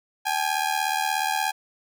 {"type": "ring-modulated tone", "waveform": "sawtooth", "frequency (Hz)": 817, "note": "G#5", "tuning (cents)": -29, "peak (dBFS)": -16, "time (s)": [0.25, 1.52], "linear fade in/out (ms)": 20, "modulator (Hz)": 38.4, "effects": []}